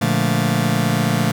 sawtooth chord, Bb major seventh, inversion none, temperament just, 116.54 / 145.68 / 174.81 / 218.5 Hz, Bb2 / D3 / F3 / A3, 0 / -14 / +2 / -12 cents, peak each -17 dBFS, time 0.01-1.32 s, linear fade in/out 10 ms, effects none

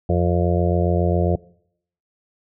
harmonic tone, 87.31 Hz, F2, in tune, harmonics 1 / 2 / 4 / 5 / 6 / 7 / 8, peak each -19 / -22 / -25 / -26 / -27 / -27 / -28 dBFS, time 0.09-1.36 s, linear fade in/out 5 ms, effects noise-tail reverb RT60 0.7 s tail -23 dB re dry

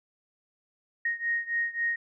sine beating tone pair, 1864.7 / 1868.4 Hz, A#6 / A#6, 0 / +3 cents, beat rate 3.7 Hz, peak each -29 / -31 dBFS, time 1.05-1.96 s, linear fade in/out 5 ms, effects none

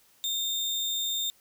sine tone with sample-and-hold, 3637 Hz, A#7, 43 cents flat, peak -27 dBFS, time 0.24-1.3 s, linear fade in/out 0 ms, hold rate 11025 Hz, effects white hiss -62 dBFS RMS until 1.4 s

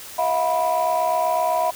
sine tone cluster, 647 / 715 / 982 Hz, E5 / F5 / B5, -32 / +41 / -10 cents, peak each -21 dBFS, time 0.18-1.71 s, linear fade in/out 10 ms, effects tanh soft clip ceiling -13 dBFS + white hiss -38 dBFS RMS until 1.75 s

